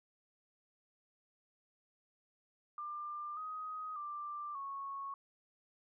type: tone with pitch steps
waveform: sine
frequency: 1193 / 1255 / 1182 / 1103 Hz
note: D6 / D#6 / D6 / C#6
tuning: +27 / +15 / +11 / -9 cents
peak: -40 dBFS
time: 2.78-5.14 s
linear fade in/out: 2 ms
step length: 590 ms
effects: none